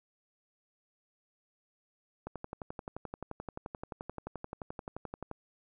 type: click train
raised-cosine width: 1 ms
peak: -25 dBFS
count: 36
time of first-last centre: 2.27-5.313 s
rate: 11.5 Hz
effects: none